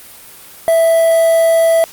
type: tone with quantisation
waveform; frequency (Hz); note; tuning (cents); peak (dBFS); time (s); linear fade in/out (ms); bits
triangle; 659.3; E5; 0; -6; 0.68-1.84; 0; 4
effects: white hiss -37 dBFS RMS until 1.92 s + Opus 32 kbps